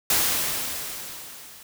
white noise with level ramp, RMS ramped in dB -20 to -46 dBFS, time 0.1-1.63 s, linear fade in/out 2 ms, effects none

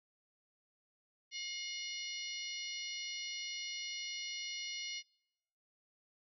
harmonic tone with a mistuned harmonic, 713 Hz, F5, 36 cents sharp, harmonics 3 / 4 / 5 / 6 / 7 / 8, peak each -45 / -46 / -51 / -47 / -53 / -47 dBFS, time 1.31-5.03 s, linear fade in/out 50 ms, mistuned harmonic 4, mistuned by +34 cents, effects noise-tail reverb RT60 0.9 s tail -26 dB re dry

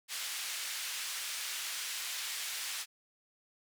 pink band-pass noise, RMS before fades -39 dBFS, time 0.08-2.86 s, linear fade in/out 50 ms, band 2200 to 12000 Hz, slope 12 dB/octave, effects none

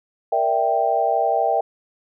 sine chord, E half-diminished seventh, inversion second, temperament equal, 466.2 / 587.3 / 659.3 / 784 Hz, Bb4 / D5 / E5 / G5, 0 / 0 / 0 / 0 cents, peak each -25 / -25 / -21 / -20 dBFS, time 0.32-1.61 s, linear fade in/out 5 ms, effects none

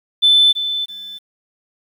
sine tone with echo, 3520 Hz, A7, in tune, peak -7 dBFS, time 0.22-0.53 s, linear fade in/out 20 ms, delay 330 ms, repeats 2, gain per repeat -11 dB, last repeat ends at 1.19 s, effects tanh soft clip ceiling -4 dBFS + 8-bit

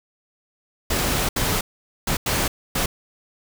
pink noise bursts at uneven times, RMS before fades -22 dBFS, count 5, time 0.9-1.29 / 1.36-1.61 / 2.07-2.17 / 2.26-2.48 / 2.75-2.86 s, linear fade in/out 5 ms, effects none

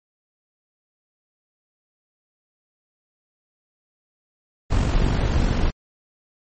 brown noise with amplitude modulation, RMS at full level -17 dBFS, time 4.7-5.71 s, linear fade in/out 20 ms, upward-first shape sine, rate 47.3 Hz, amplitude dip 45%, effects MP3 32 kbps

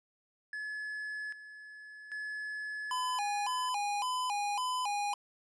triangle tone with tremolo, 1709 Hz, G#6, 49 cents sharp, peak -35 dBFS, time 0.53-3.69 s, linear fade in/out 2 ms, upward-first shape square, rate 0.63 Hz, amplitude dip 70%
square tone with vibrato, 909 Hz, A#5, 44 cents flat, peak -32 dBFS, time 2.91-5.14 s, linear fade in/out 2 ms, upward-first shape square, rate 1.8 Hz, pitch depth 180 cents each way
effects resampled to 24000 Hz

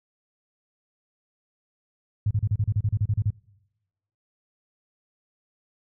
sine tone bursts, 104.6 Hz, G#2, 13 cents sharp, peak -19 dBFS, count 13, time 2.26-3.305 s, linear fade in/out 5 ms, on 49 ms, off 34 ms, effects noise-tail reverb RT60 1.0 s tail -25 dB re dry

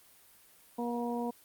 harmonic tone, 238.5 Hz, A#3, 40 cents sharp, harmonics 1 / 2 / 3 / 4, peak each -34 / -37 / -39 / -40 dBFS, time 0.78-1.31 s, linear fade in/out 10 ms, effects white hiss -60 dBFS RMS until 1.44 s + Opus 32 kbps

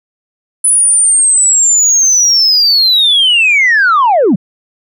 sine linear sweep, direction down, 10030 to 153.2 Hz, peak -4 dBFS, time 0.64-4.36 s, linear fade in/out 10 ms, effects tanh soft clip ceiling -3 dBFS

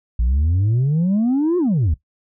sine exponential two-way sweep, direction up then down, 55 to 368.8 to 68.7 Hz, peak -12 dBFS, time 0.19-1.94 s, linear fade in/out 5 ms, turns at 1.58 s, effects noise-tail reverb RT60 0.1 s tail -17 dB re dry + tanh soft clip ceiling -13 dBFS

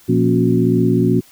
sine tone cluster, 119.1 / 175.1 / 236 / 278.3 / 363.8 Hz, A#2 / F3 / A#3 / C#4 / F#4, +38 / +5 / +22 / +7 / -29 cents, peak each -18 dBFS, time 0.08-1.21 s, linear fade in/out 20 ms, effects white hiss -48 dBFS RMS until 1.31 s

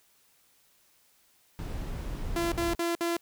brown noise, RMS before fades -35 dBFS, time 1.59-2.75 s, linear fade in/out 0 ms
sawtooth tone bursts, 340 Hz, F4, 46 cents flat, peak -23 dBFS, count 4, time 2.36-3.168 s, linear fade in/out 2 ms, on 160 ms, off 56 ms
effects white hiss -65 dBFS RMS until 3.21 s

